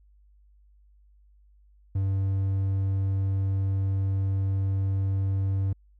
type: tone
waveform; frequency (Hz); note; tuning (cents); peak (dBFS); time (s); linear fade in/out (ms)
triangle; 96.9; G2; -20; -21; 1.95-5.73; 5
effects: added 50 Hz sine -55 dBFS peak until 5.99 s